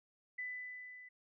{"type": "tone with level ramp", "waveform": "sine", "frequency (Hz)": 1997, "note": "B6", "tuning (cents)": 19, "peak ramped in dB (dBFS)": [-38, -52], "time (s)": [0.38, 1.09], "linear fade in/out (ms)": 10, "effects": []}